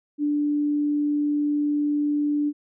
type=tone; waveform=sine; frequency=293.7 Hz; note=D4; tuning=in tune; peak=-20 dBFS; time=0.18-2.53 s; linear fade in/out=50 ms; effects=none